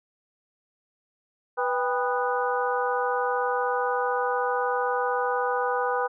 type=harmonic tone with a mistuned harmonic; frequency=246.9 Hz; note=B3; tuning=in tune; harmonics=2 / 3 / 4 / 5 / 6; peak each=-27 / -29 / -30 / -31 / -32 dBFS; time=1.57-6.08 s; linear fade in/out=20 ms; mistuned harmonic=3; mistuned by=+120 cents; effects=none